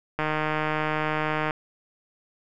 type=click train; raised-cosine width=0.5 ms; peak=-11 dBFS; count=204; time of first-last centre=0.19-1.508 s; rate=154 Hz; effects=none